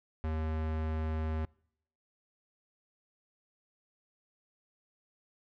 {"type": "tone", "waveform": "square", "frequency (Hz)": 78.8, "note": "D#2", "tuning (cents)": 23, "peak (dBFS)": -32, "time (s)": [0.24, 1.45], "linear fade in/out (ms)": 0, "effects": ["noise-tail reverb RT60 0.7 s tail -26 dB re dry", "low-pass 2000 Hz 12 dB/octave"]}